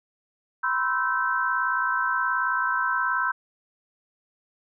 sine chord, C major seventh, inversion third, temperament equal with one note detuned, 987.8 / 1046.5 / 1318.5 / 1544.6 Hz, B5 / C6 / E6 / G6, 0 / 0 / 0 / -26 cents, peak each -29 / -30 / -28 / -25 dBFS, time 0.63-3.32 s, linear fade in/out 10 ms, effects none

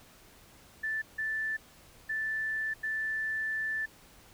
sine tone bursts at uneven times, 1760 Hz, A6, in tune, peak -30 dBFS, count 4, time 0.83-1.02 / 1.18-1.57 / 2.09-2.74 / 2.83-3.86 s, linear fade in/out 10 ms, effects pink hiss -57 dBFS RMS until 4.33 s

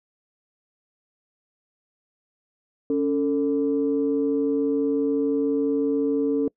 sine tone pair together, 280 / 445.9 Hz, C#4 / A4, +18 / +23 cents, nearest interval minor sixth, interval 805 cents, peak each -21 / -22 dBFS, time 2.9-6.48 s, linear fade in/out 2 ms, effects noise-tail reverb RT60 0.1 s tail -25 dB re dry + tanh soft clip ceiling -13 dBFS

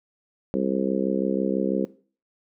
harmonic tone, 66.1 Hz, C2, 18 cents sharp, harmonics 3 / 4 / 5 / 6 / 7 / 8, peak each -27 / -28 / -29 / -30 / -30 / -31 dBFS, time 0.54-1.85 s, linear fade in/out 0 ms, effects noise-tail reverb RT60 0.4 s tail -18 dB re dry

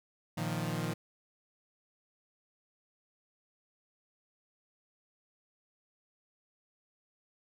sawtooth chord, Bb suspended fourth, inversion none, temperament equal, 116.54 / 155.56 / 174.61 Hz, Bb2 / Eb3 / F3, 0 / 0 / 0 cents, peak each -34 / -32 / -33 dBFS, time 0.37-0.94 s, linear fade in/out 10 ms, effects none

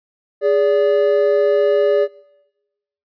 triangle tone pair together, 412.3 / 577 Hz, G#4 / D5, -13 / -31 cents, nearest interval tritone, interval 582 cents, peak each -13 dBFS, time 0.41-2.08 s, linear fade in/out 50 ms, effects noise-tail reverb RT60 1.0 s tail -23 dB re dry + resampled to 11025 Hz

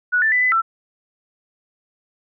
sine tone with pitch steps, 1468 / 1768 / 1993 / 2007 / 1339 Hz, F#6 / A6 / B6 / B6 / E6, -14 / +8 / +15 / +27 / +27 cents, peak -14 dBFS, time 0.12-0.62 s, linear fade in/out 20 ms, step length 100 ms, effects none

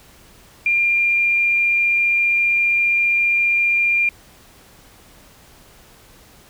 sine tone, 2395 Hz, D7, 33 cents sharp, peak -14 dBFS, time 0.66-4.09 s, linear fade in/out 2 ms, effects pink hiss -48 dBFS RMS until 6.49 s

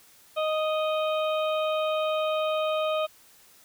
harmonic tone, 622.3 Hz, D#5, in tune, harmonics 1 / 2 / 4 / 5 / 6, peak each -25 / -31 / -37 / -39 / -41 dBFS, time 0.36-3.07 s, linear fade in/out 20 ms, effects white hiss -56 dBFS RMS until 3.64 s

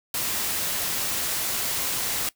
white noise, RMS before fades -27 dBFS, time 0.14-2.29 s, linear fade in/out 2 ms, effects noise-tail reverb RT60 0.1 s tail -19 dB re dry

